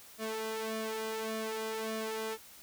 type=tone with flanger; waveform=sawtooth; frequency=220.5 Hz; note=A3; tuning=4 cents sharp; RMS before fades=-37 dBFS; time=0.18-2.38 s; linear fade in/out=50 ms; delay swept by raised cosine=1.7 to 2.52 ms; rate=1.7 Hz; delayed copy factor=+0.85; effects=white hiss -54 dBFS RMS until 2.62 s